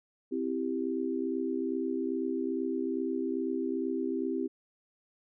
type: chord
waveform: sine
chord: C major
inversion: none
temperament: equal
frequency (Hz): 261.6 / 329.6 / 392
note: C4 / E4 / G4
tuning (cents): 0 / 0 / 0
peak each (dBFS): -33 / -34 / -34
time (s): 0.31-4.48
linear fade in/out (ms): 20
effects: none